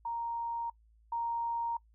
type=tone pair in turn; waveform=sine; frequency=932.3 / 932.3 Hz; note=A#5 / A#5; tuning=0 / 0 cents; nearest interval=unison; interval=0 cents; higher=neither; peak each=-33 / -31 dBFS; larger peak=second; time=0.05-0.7 / 1.12-1.77 s; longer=neither; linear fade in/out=5 ms; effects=noise-tail reverb RT60 0.1 s tail -23 dB re dry + added 55 Hz sine -61 dBFS peak until 1.94 s

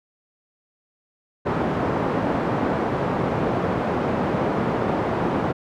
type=band-pass noise; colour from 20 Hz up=pink; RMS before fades=-23 dBFS; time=1.45-5.53 s; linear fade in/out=20 ms; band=150 to 1000 Hz; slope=12 dB/octave; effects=none

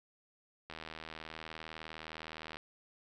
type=click train; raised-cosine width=0.3 ms; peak=-28 dBFS; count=150; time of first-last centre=0.7-2.57 s; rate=79.7 Hz; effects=none

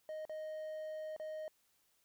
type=tone with dropouts; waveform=triangle; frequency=622.3 Hz; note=D#5; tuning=in tune; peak=-39 dBFS; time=0.09-1.48 s; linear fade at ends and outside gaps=1 ms; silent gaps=0.252-0.295 / 1.164-1.198 s; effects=white hiss -75 dBFS RMS until 2.04 s

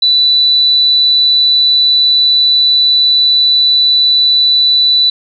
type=tone; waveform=sine; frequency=3973 Hz; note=B7; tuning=10 cents sharp; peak=-6 dBFS; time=0.02-5.1 s; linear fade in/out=5 ms; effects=none

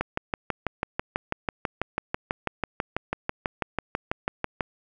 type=click train; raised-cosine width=0.5 ms; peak=-10 dBFS; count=29; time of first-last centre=0.01-4.608 s; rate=6.09 Hz; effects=none

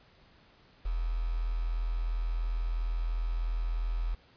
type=tone with quantisation; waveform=sine; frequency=41.48 Hz; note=E1; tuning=12 cents sharp; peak=-28 dBFS; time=0.85-4.15 s; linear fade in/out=10 ms; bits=8; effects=pink hiss -61 dBFS RMS until 4.36 s + resampled to 11025 Hz

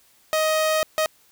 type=tone bursts at uneven times; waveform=sawtooth; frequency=627 Hz; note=D#5; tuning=13 cents sharp; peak=-15 dBFS; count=2; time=0.33-0.83 / 0.98-1.06 s; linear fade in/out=0 ms; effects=white hiss -58 dBFS RMS until 1.31 s

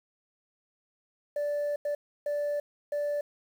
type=tone bursts at uneven times; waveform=sine; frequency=584 Hz; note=D5; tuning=10 cents flat; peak=-25 dBFS; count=4; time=1.36-1.76 / 1.85-1.95 / 2.26-2.6 / 2.92-3.21 s; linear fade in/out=5 ms; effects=tanh soft clip ceiling -26 dBFS + 9-bit

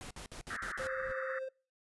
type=noise bursts; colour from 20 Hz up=pink; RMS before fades=-46 dBFS; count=6; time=0.01-0.871 s; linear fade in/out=0 ms; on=96 ms; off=57 ms
type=band-pass noise; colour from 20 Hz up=white; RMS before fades=-41 dBFS; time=0.5-1.39 s; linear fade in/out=5 ms; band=1200 to 1900 Hz; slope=96 dB/octave
type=noise with exponential growth; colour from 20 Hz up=brown; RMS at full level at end=-46 dBFS; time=0.73-1.12 s; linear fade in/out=5 ms; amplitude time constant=83 ms
type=tone with tremolo; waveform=triangle; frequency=526 Hz; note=C5; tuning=9 cents sharp; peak=-34 dBFS; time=0.79-1.49 s; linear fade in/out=10 ms; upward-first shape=sine; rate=16 Hz; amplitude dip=35%
effects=noise-tail reverb RT60 0.4 s tail -26 dB re dry + resampled to 24000 Hz

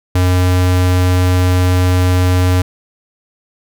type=tone; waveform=square; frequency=90.8 Hz; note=F#2; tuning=32 cents flat; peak=-10 dBFS; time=0.15-2.62 s; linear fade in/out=5 ms; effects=none

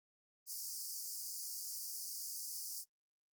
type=high-pass noise; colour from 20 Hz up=pink; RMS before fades=-44 dBFS; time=0.46-2.85 s; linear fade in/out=50 ms; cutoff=4700 Hz; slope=96 dB/octave; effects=noise-tail reverb RT60 0.1 s tail -22 dB re dry + Opus 24 kbps

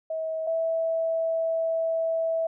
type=tone pair in turn; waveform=sine; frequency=641 / 654.1 Hz; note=E5 / E5; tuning=-49 / -14 cents; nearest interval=unison; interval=35 cents; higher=second; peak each=-27 / -23 dBFS; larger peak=second; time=0.1-0.47 / 0.47-2.47 s; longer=second; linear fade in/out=5 ms; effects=none

